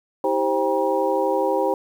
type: tone cluster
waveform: sine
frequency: 321.8 / 393.8 / 526 / 798 / 953 Hz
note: E4 / G4 / C5 / G5 / A#5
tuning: -42 / +8 / +9 / +31 / +38 cents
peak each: -27 / -24 / -22 / -26 / -26 dBFS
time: 0.24-1.74 s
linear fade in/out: 2 ms
effects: 8-bit